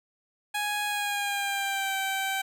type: tone with pitch glide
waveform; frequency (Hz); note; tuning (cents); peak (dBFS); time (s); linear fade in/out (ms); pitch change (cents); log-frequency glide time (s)
15% pulse; 830.6 to 775; G#5 to G5; 0 to -20; -21; 0.54-2.42; 10; -120; 0.86-1.96
effects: none